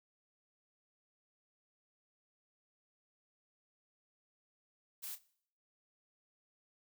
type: noise with echo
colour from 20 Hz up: blue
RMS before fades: -44 dBFS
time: 5.02-5.16 s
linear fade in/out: 20 ms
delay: 30 ms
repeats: 1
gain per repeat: -13 dB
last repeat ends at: 5.19 s
effects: noise-tail reverb RT60 0.6 s tail -20 dB re dry

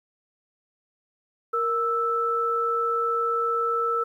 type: tone pair together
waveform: sine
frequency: 466.2 / 1318.6 Hz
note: A#4 / E6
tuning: 0 / 0 cents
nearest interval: octave + tritone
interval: 1800 cents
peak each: -27 / -23 dBFS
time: 1.53-4.04 s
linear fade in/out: 10 ms
effects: 10-bit

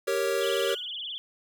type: chord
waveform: square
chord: G diminished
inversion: none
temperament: equal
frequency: 392 / 466.2 / 554.4 Hz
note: G4 / Bb4 / Db5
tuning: 0 / 0 / 0 cents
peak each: -30 dBFS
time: 0.07-0.75 s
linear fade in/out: 10 ms
type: tone with vibrato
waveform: sine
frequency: 3186 Hz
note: G7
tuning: 27 cents sharp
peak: -33 dBFS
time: 0.41-1.18 s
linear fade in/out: 0 ms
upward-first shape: triangle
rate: 19 Hz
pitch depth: 200 cents each way
type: tone with exponential decay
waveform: 30% pulse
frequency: 1455 Hz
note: F#6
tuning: 29 cents flat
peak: -32 dBFS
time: 0.69-0.92 s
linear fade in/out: 2 ms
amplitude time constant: 49 ms
effects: none

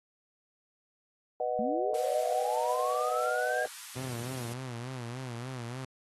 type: chord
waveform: sine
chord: B major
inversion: none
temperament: just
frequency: 493.9 / 617.4 / 740.8 Hz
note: B4 / D#5 / F#5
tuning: 0 / -14 / +2 cents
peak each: -33 dBFS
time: 1.4-3.66 s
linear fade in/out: 2 ms
type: linear sweep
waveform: sine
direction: up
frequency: 207.7 to 1639 Hz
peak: -32 dBFS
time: 1.59-3.65 s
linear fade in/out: 0 ms
type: high-pass noise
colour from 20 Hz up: white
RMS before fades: -45 dBFS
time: 1.94-4.54 s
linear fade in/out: 5 ms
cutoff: 900 Hz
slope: 48 dB/octave
type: tone with vibrato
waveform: sawtooth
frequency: 123.9 Hz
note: B2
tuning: 6 cents sharp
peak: -33 dBFS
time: 3.96-5.85 s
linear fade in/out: 5 ms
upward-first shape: sine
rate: 3.4 Hz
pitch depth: 110 cents each way
effects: AAC 32 kbps

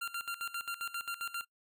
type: tone with tremolo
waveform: 25% pulse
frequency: 1385 Hz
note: F6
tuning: 15 cents flat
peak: -31 dBFS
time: 0.01-1.45 s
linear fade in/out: 10 ms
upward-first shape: square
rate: 7.5 Hz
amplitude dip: 80%
effects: noise-tail reverb RT60 0.1 s tail -21 dB re dry

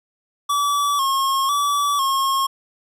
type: tone with vibrato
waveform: square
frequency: 1115 Hz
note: C#6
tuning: 10 cents sharp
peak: -18 dBFS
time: 0.49-2.47 s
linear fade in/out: 10 ms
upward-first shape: square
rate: 1 Hz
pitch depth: 53 cents each way
effects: resampled to 32000 Hz

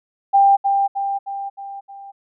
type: tone with echo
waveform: sine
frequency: 793 Hz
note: G5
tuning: 20 cents sharp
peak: -9 dBFS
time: 0.33-0.57 s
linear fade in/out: 20 ms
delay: 310 ms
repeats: 5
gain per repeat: -5 dB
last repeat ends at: 2.12 s
effects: none

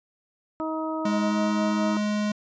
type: harmonic tone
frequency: 316.6 Hz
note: D#4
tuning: 30 cents sharp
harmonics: 1 / 2 / 3 / 4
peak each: -29 / -32 / -34 / -35 dBFS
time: 0.6-1.97 s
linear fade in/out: 0 ms
type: tone with pitch glide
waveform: square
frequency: 207.7 to 209.5 Hz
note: G#3 to G#3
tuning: 0 to +15 cents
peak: -24 dBFS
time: 1.05-2.32 s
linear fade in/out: 5 ms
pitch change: +15 cents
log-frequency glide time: 1.2-1.37 s
effects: resampled to 16000 Hz

